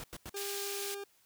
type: noise bursts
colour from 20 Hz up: pink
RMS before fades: -44 dBFS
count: 3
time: 0-0.294 s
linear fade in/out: 0 ms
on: 38 ms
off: 90 ms
type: tone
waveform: 40% pulse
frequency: 400.9 Hz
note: G4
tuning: 39 cents sharp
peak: -39 dBFS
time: 0.34-1.04 s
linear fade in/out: 5 ms
type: high-pass noise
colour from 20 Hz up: pink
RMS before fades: -40 dBFS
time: 0.36-0.95 s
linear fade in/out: 10 ms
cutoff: 3100 Hz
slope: 12 dB/octave
effects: white hiss -68 dBFS RMS until 1.25 s